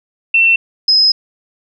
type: tone pair in turn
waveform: sine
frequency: 2696 / 5089 Hz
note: E7 / D#8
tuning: +38 / +38 cents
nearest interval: major seventh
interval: 1100 cents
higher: second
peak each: -7 dBFS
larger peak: neither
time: 0.34-0.56 / 0.88-1.12 s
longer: second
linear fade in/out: 5 ms
effects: none